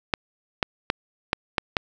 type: clicks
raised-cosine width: 0.3 ms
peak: -4 dBFS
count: 6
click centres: 0.138 / 0.628 / 0.901 / 1.331 / 1.582 / 1.768 s
effects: none